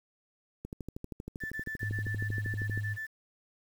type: click train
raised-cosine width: 3 ms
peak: -26 dBFS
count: 28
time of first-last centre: 0.65-2.776 s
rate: 12.7 Hz
type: tone bursts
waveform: sine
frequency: 1760 Hz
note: A6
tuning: in tune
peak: -35 dBFS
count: 13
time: 1.4-3.07 s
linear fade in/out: 20 ms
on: 110 ms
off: 20 ms
type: tone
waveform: sine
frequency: 103.83 Hz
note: G#2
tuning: in tune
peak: -32 dBFS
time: 1.8-2.98 s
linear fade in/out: 50 ms
effects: 9-bit